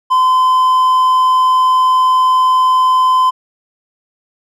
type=tone; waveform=triangle; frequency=1025 Hz; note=C6; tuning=36 cents flat; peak=-6 dBFS; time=0.1-3.31 s; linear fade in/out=20 ms; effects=none